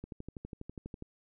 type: click train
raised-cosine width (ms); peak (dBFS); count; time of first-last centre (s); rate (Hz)
3; -29; 13; 0.04-1.024; 12.2
effects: none